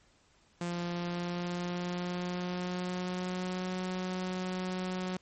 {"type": "tone with pitch glide", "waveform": "sawtooth", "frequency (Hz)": [173.7, 184.03], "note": ["F3", "F#3"], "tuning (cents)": [-9, -9], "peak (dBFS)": -29, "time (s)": [0.61, 5.17], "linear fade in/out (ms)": 2, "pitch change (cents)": 100, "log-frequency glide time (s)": [0.89, 3.75], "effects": ["pink hiss -66 dBFS RMS until 5.21 s", "MP3 32 kbps"]}